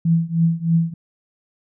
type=tone with tremolo; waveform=sine; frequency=165.9 Hz; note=E3; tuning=11 cents sharp; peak=-11 dBFS; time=0.05-0.94 s; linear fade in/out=5 ms; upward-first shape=triangle; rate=3.2 Hz; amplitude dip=95%; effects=none